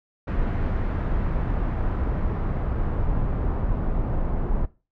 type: noise with low-pass filter sweep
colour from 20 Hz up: brown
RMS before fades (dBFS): -24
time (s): 0.27-4.66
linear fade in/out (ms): 10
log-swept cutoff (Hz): 1800 to 1000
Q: 1
effects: noise-tail reverb RT60 0.3 s tail -18 dB re dry